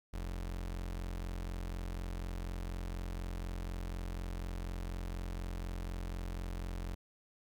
35% pulse tone, 44.09 Hz, F1, 17 cents sharp, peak -36 dBFS, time 0.13-6.95 s, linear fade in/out 10 ms, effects 13-bit

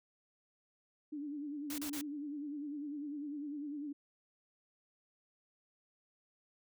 sine tone with vibrato, 291.7 Hz, D4, 12 cents flat, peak -39 dBFS, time 1.12-3.93 s, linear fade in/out 10 ms, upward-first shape sine, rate 10 Hz, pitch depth 72 cents each way
white noise bursts, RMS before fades -43 dBFS, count 3, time 1.7-2.012 s, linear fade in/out 2 ms, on 82 ms, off 33 ms
effects none

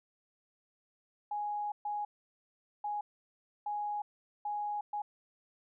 sine tone bursts at uneven times, 830.6 Hz, G#5, in tune, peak -33 dBFS, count 6, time 1.31-1.72 / 1.85-2.05 / 2.84-3.01 / 3.66-4.02 / 4.45-4.81 / 4.93-5.02 s, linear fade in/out 5 ms, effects none

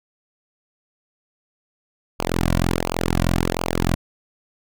sawtooth tone with flanger, 43.18 Hz, F1, 19 cents flat, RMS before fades -21 dBFS, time 2.19-3.95 s, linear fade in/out 10 ms, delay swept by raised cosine 0.52 to 2.42 ms, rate 1.4 Hz, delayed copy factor -0.95, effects none

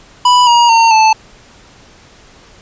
square tone with pitch steps, 987.8 / 949.8 / 913.2 / 878 Hz, B5 / A#5 / A#5 / A5, 0 / +32 / -36 / -4 cents, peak -6 dBFS, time 0.25-1.13 s, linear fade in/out 5 ms, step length 220 ms, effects pink hiss -42 dBFS RMS until 2.61 s + resampled to 16000 Hz

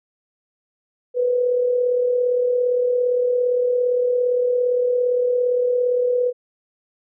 sine tone with amplitude modulation, 493.9 Hz, B4, in tune, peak -14 dBFS, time 1.14-6.33 s, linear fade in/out 50 ms, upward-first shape sine, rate 37.5 Hz, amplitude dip 45%, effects none

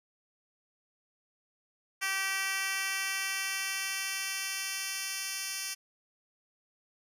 10% pulse tone with high-pass filter sweep, 386.7 Hz, G4, 24 cents flat, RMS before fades -34 dBFS, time 2.01-5.75 s, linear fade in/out 20 ms, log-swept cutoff 1800 to 3900 Hz, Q 0.98, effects resampled to 32000 Hz

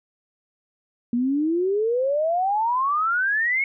sine exponential sweep, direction up, 233.5 to 2217 Hz, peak -19 dBFS, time 1.13-3.64 s, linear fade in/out 2 ms, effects none

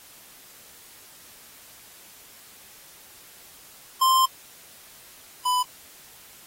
square tone pair in turn, 1047 / 998.8 Hz, C6 / B5, +1 / +19 cents, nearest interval minor second, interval 82 cents, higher first, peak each -17 / -21 dBFS, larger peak first, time 4.01-4.26 / 5.45-5.63 s, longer first, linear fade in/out 10 ms, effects white hiss -49 dBFS RMS until 6.46 s + AAC 48 kbps

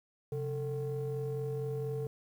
triangle ring-modulated tone, 155.56 Hz, D#3, in tune, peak -28 dBFS, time 0.32-2.07 s, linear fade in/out 2 ms, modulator 289 Hz, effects 10-bit

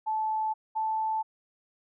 sine tone pair in turn, 871 / 877.1 Hz, A5 / A5, -18 / -6 cents, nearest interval unison, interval 12 cents, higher second, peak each -26 dBFS, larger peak neither, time 0.06-0.54 / 0.75-1.23 s, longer neither, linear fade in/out 20 ms, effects none

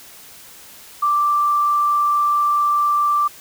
sine tone with frequency modulation, 1174.7 Hz, D6, in tune, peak -14 dBFS, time 1.02-3.28 s, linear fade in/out 10 ms, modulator 24.5 Hz, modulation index 0.25, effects white hiss -42 dBFS RMS until 3.4 s

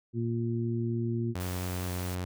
harmonic tone, 116.54 Hz, A#2, in tune, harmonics 1 / 2 / 3, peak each -30 / -33 / -35 dBFS, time 0.13-1.35 s, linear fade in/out 50 ms
sawtooth tone, 90.5 Hz, F#2, 38 cents flat, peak -28 dBFS, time 1.35-2.25 s, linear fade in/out 5 ms
white noise, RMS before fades -44 dBFS, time 1.4-2.15 s, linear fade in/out 5 ms
effects none

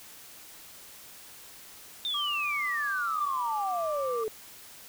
sine exponential sweep, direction down, 3657 to 427 Hz, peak -28 dBFS, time 2.05-4.28 s, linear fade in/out 0 ms
sine tone, 1174.7 Hz, D6, in tune, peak -32 dBFS, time 2.14-4.24 s, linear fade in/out 5 ms
effects tanh soft clip ceiling -20 dBFS + white hiss -49 dBFS RMS until 4.88 s

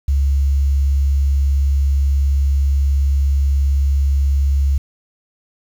sine tone with quantisation, 69.3 Hz, C#2, in tune, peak -12 dBFS, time 0.08-4.78 s, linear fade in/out 5 ms, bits 7, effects none

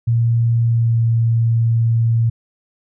sine tone with pitch glide, 116.54 to 115.07 Hz, A#2 to A#2, 0 to -22 cents, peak -12 dBFS, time 0.07-2.3 s, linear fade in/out 10 ms, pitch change -22 cents, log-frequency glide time 0.63-1.03 s, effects none

